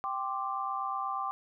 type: chord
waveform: sine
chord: G suspended fourth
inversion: none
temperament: equal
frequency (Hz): 784 / 1046.5 / 1174.7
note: G5 / C6 / D6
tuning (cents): 0 / 0 / 0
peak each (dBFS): -36 / -37 / -34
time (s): 0.04-1.31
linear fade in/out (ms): 0
effects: none